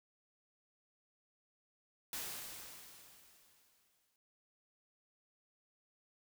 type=noise with exponential decay; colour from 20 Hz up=white; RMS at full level=-41 dBFS; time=2.13-4.16 s; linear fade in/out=1 ms; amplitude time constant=440 ms; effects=none